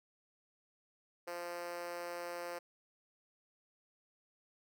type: tone with high-pass filter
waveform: 5% pulse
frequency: 173.8 Hz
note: F3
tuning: 8 cents flat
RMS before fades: -43 dBFS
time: 1.27-2.59 s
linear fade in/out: 10 ms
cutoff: 450 Hz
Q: 5
effects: none